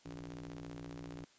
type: ring-modulated tone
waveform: sawtooth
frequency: 61 Hz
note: B1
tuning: 21 cents flat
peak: -38 dBFS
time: 0.05-1.25 s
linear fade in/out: 10 ms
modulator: 221 Hz
effects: white hiss -66 dBFS RMS until 1.38 s + resampled to 16000 Hz